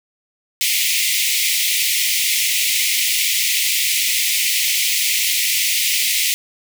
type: high-pass noise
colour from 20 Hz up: pink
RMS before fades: -18 dBFS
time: 0.61-6.34 s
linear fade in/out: 0 ms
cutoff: 2000 Hz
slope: 96 dB/octave
effects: none